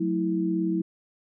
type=tone cluster; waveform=sine; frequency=183.5 / 220.7 / 325.8 Hz; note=F#3 / A3 / E4; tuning=-14 / +5 / -20 cents; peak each=-27 / -34 / -25 dBFS; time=0-0.82 s; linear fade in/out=10 ms; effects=none